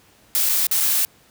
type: noise with dropouts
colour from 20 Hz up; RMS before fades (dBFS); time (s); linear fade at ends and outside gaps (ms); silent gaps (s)
blue; -19; 0.35-1.05; 0; 0.49-0.494 / 0.668-0.713 / 0.803-0.807
effects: pink hiss -54 dBFS RMS until 1.3 s + high-pass 60 Hz 12 dB/octave